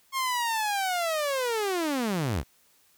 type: linear sweep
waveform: sawtooth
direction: down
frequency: 1083 to 55 Hz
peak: -22 dBFS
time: 0.12-2.44 s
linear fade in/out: 50 ms
effects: white hiss -63 dBFS RMS until 2.97 s